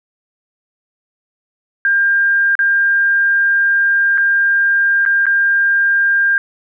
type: tone with dropouts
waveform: sine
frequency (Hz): 1600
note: G6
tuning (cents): +35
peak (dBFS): -10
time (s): 1.85-6.38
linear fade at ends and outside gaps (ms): 1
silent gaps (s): 2.553-2.591 / 4.176-4.18 / 5.052-5.061 / 5.256-5.266
effects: none